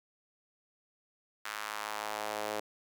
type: tone with high-pass filter sweep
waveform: sawtooth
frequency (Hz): 106.2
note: G#2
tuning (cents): +39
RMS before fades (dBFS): -38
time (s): 1.45-2.6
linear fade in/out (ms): 5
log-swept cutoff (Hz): 1400 to 510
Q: 1.6
effects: none